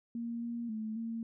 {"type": "tone with pitch steps", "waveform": "sine", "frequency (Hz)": [233.7, 235.3, 218.1, 228.2], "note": ["A#3", "A#3", "A3", "A#3"], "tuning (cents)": [5, 16, -15, -37], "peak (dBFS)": -35, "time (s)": [0.15, 1.23], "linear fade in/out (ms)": 2, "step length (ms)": 270, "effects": []}